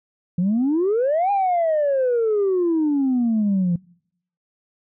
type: exponential two-way sweep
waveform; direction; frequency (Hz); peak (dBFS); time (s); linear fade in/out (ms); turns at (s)
sine; up then down; 169.7 to 818 to 169.7; -15; 0.38-3.76; 5; 1.31
effects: noise-tail reverb RT60 0.7 s tail -26 dB re dry + tanh soft clip ceiling -14 dBFS